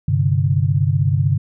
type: chord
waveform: sine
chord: G suspended fourth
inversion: none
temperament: equal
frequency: 98 / 130.81 / 146.83 Hz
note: G2 / C3 / D3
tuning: 0 / 0 / 0 cents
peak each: -18 dBFS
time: 0.08-1.38 s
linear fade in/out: 5 ms
effects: none